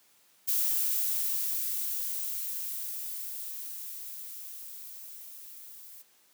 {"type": "noise with level ramp", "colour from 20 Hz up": "violet", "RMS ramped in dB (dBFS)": [-27, -49], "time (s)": [0.47, 6.03], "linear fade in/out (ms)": 20, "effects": ["white hiss -64 dBFS RMS until 6.33 s", "high-pass 150 Hz 12 dB/octave"]}